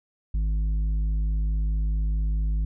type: tone with tanh clipping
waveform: triangle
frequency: 52.3 Hz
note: G#1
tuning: 13 cents sharp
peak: -23 dBFS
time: 0.34-2.65 s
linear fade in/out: 5 ms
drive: 11 dB
effects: none